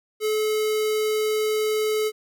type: tone with notch filter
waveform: square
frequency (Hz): 430.2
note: A4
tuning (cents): -39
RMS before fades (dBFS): -23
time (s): 0.2-2.12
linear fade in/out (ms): 50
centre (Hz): 1100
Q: 1.9
effects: none